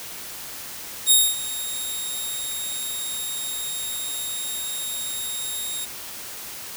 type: tone with ADSR envelope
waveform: 10% pulse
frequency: 3729 Hz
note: A#7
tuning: in tune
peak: -4 dBFS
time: 1.06-5.86 s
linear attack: 49 ms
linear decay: 240 ms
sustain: -16 dB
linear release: 20 ms
effects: white hiss -36 dBFS RMS until 6.76 s